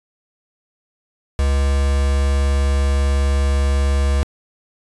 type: tone with quantisation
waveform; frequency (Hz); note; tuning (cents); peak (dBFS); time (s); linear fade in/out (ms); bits
triangle; 69.3; C#2; 0; -12; 1.39-4.23; 0; 4
effects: resampled to 24000 Hz